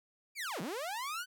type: linear two-way sweep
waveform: sawtooth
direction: down then up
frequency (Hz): 2439 to 146.83 to 1535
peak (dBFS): -33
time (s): 0.35-1.26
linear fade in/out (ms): 50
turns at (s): 0.61
effects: none